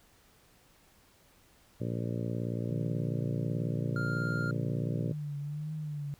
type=harmonic tone; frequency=58.27 Hz; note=A#1; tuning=in tune; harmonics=2 / 3 / 4 / 5 / 6 / 7 / 8 / 9 / 10; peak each=-34 / -38 / -40 / -42 / -44 / -45 / -46 / -47 / -48 dBFS; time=1.8-5.13 s; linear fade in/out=10 ms
type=tone with vibrato; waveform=sine; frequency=149.1 Hz; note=D3; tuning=27 cents sharp; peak=-34 dBFS; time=2.7-6.14 s; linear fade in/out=0 ms; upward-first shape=triangle; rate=1.4 Hz; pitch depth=79 cents each way
type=tone; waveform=triangle; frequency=1400 Hz; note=F6; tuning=4 cents sharp; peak=-33 dBFS; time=3.96-4.51 s; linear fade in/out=2 ms
effects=pink hiss -63 dBFS RMS until 6.19 s